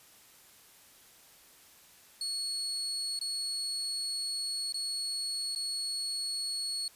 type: tone with dropouts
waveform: 35% pulse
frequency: 4364 Hz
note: C#8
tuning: 28 cents flat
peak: -31 dBFS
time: 2.21-6.88 s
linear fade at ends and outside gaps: 2 ms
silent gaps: 3.191-3.212 / 4.724-4.742 / 5.55-5.559 s
effects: white hiss -58 dBFS RMS until 6.95 s + resampled to 32000 Hz